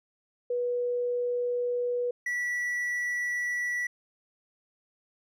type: tone pair in turn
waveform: sine / triangle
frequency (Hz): 487.8 / 1951.2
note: B4 / B6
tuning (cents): -21 / -21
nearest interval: 2 octaves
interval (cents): 2400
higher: second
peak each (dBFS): -26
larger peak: neither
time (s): 0.5-2.11 / 2.26-3.87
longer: neither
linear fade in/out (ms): 5
effects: none